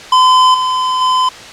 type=tone with level steps; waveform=square; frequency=1020 Hz; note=C6; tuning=44 cents flat; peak=-6 / -13 / -10 dBFS; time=0.12-1.29 s; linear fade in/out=5 ms; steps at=0.54 / 1.01 s; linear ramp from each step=5 ms; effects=white hiss -31 dBFS RMS until 1.52 s + low-pass 5000 Hz 12 dB/octave